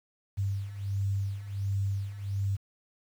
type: beating tone pair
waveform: sine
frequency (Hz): 97.8 / 99.2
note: G2 / G2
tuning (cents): -4 / +21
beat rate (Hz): 1.4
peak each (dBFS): -34 / -30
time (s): 0.37-2.57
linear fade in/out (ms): 20
effects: 9-bit